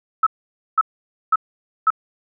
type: tone bursts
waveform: sine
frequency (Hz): 1301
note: E6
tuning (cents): -23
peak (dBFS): -11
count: 4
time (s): 0.23-1.904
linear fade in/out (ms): 5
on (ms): 36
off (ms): 510
effects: none